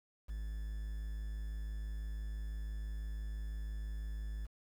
triangle tone with quantisation, 53 Hz, G#1, 36 cents sharp, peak -36 dBFS, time 0.28-4.47 s, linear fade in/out 20 ms, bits 10, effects none

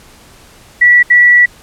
sine tone bursts at uneven times, 1948 Hz, B6, 24 cents flat, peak -3 dBFS, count 2, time 0.81-1.03 / 1.1-1.46 s, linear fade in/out 10 ms, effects pink hiss -41 dBFS RMS until 1.62 s + low-pass 12000 Hz 12 dB/octave

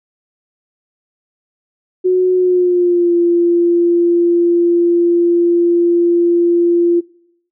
sine tone with pitch glide, 367.2 to 344.6 Hz, F#4 to F4, -13 to -23 cents, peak -9 dBFS, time 2.04-7.01 s, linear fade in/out 20 ms, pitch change -110 cents, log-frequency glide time 2.34-3.14 s, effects noise-tail reverb RT60 0.8 s tail -23 dB re dry

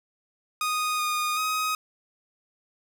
sawtooth tone with pitch steps, 1240 / 1227 / 1260 Hz, D#6 / D#6 / D#6, -6 / -25 / +21 cents, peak -21 dBFS, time 0.61-1.75 s, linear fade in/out 2 ms, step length 380 ms, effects none

